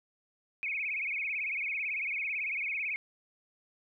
sine tone with vibrato, 2349 Hz, D7, in tune, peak -31 dBFS, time 0.63-2.96 s, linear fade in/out 0 ms, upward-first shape sine, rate 18 Hz, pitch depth 160 cents each way, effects none

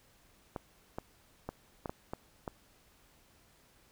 clicks, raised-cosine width 1 ms, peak -23 dBFS, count 7, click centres 0.562 / 0.985 / 1.49 / 1.858 / 1.895 / 2.135 / 2.478 s, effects pink hiss -65 dBFS RMS until 3.91 s

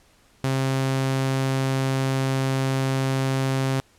sawtooth tone, 133.5 Hz, C3, 35 cents sharp, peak -17 dBFS, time 0.44-3.8 s, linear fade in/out 0 ms, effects pink hiss -58 dBFS RMS until 3.98 s + low-pass 11000 Hz 12 dB/octave

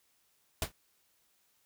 pink noise with exponential decay, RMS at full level -27 dBFS, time 0.62-0.72 s, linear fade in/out 2 ms, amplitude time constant 21 ms, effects white hiss -72 dBFS RMS until 1.65 s

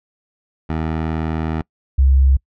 15% pulse / sine tone pair in turn, 79.7 / 67.02 Hz, D#2 / C2, +42 / +42 cents, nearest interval minor third, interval 300 cents, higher first, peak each -13 / -9 dBFS, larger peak second, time 0.69-1.62 / 1.98-2.37 s, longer first, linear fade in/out 10 ms, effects noise-tail reverb RT60 0.1 s tail -26 dB re dry + low-pass 2000 Hz 12 dB/octave

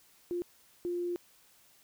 sine tone bursts at uneven times, 350.7 Hz, F4, 7 cents sharp, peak -31 dBFS, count 2, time 0.31-0.42 / 0.85-1.16 s, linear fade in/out 0 ms, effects white hiss -63 dBFS RMS until 1.83 s

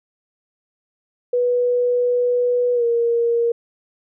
sine tone with pitch glide, 490 to 468.7 Hz, B4 to A#4, -14 to +9 cents, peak -15 dBFS, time 1.33-3.52 s, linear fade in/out 5 ms, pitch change -77 cents, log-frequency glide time 2.74-2.84 s, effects none

